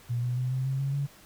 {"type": "tone with pitch steps", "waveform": "sine", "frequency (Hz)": [120, 123.3, 126.7, 130.18, 133.77, 137.45, 141.23], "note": ["B2", "B2", "B2", "C3", "C3", "C#3", "C#3"], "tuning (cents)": [-49, -2, 45, -8, 39, -14, 33], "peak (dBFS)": -26, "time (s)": [0.09, 1.07], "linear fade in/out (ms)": 20, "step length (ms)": 140, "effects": ["pink hiss -54 dBFS RMS until 1.25 s"]}